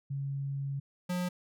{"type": "tone pair in turn", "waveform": ["sine", "square"], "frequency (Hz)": [138.59, 179.22], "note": ["C#3", "F3"], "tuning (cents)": [0, 45], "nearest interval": "major third", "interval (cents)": 445, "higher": "second", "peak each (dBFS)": [-32, -31], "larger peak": "second", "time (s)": [[0.1, 0.8], [1.09, 1.29]], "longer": "first", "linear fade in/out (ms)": 10, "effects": []}